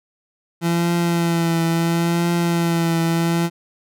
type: tone with vibrato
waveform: 30% pulse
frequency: 168.7 Hz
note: E3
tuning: 40 cents sharp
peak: -14 dBFS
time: 0.61-3.5 s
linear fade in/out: 50 ms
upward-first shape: triangle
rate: 0.73 Hz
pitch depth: 34 cents each way
effects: none